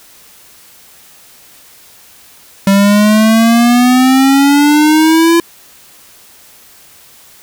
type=exponential sweep; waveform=square; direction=up; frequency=194.8 to 340 Hz; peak=-6 dBFS; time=2.67-5.4 s; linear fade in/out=2 ms; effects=white hiss -41 dBFS RMS until 7.42 s